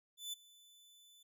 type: tone with ADSR envelope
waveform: sawtooth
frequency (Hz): 3500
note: A7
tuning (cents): -10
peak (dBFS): -36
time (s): 0.17-1.23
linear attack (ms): 160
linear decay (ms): 13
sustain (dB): -22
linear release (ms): 6
effects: none